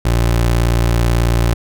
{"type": "tone", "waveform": "25% pulse", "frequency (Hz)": 58.27, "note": "A#1", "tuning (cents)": 0, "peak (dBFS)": -8, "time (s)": [0.05, 1.54], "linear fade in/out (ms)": 5, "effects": []}